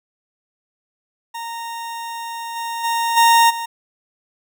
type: tone with level steps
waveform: 40% pulse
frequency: 926 Hz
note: A#5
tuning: 12 cents flat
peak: -26 / -23 / -17 / -9 / -23 dBFS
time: 1.34-3.66 s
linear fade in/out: 10 ms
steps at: 2.55 / 2.83 / 3.16 / 3.49 s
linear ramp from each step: 20 ms
effects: none